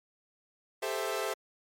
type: chord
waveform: sawtooth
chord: A minor seventh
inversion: third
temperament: equal with one note detuned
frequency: 397.5 / 440 / 523.3 / 659.3 Hz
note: G4 / A4 / C5 / E5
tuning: +24 / 0 / 0 / 0 cents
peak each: -33 dBFS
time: 0.82-1.34 s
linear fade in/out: 10 ms
effects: MP3 64 kbps